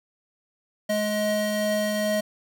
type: tone pair together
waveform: square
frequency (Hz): 211.1 / 630.9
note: G#3 / D#5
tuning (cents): +29 / +24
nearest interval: octave + perfect fifth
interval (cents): 1895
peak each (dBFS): -28 / -25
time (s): 0.89-2.21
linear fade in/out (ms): 10
effects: none